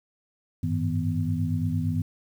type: tone cluster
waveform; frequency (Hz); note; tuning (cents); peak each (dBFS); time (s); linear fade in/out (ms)
sine; 96.3 / 105.1 / 159.9 / 247.7; G2 / G#2 / D#3 / B3; -30 / +21 / +48 / +5; -28 / -31 / -28 / -30; 0.63-2.02; 5
effects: 9-bit